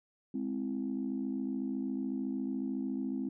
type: chord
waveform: sine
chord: Ab augmented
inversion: none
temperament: equal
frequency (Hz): 207.7 / 261.6 / 329.6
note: Ab3 / C4 / E4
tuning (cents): 0 / 0 / 0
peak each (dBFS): -37 / -34 / -40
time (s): 0.34-3.29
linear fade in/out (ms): 5
effects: tanh soft clip ceiling -25 dBFS